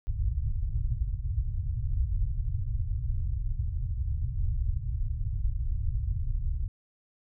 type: low-pass noise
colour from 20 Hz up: pink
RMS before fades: -29 dBFS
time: 0.07-6.68 s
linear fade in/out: 0 ms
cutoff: 120 Hz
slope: 48 dB/octave
effects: none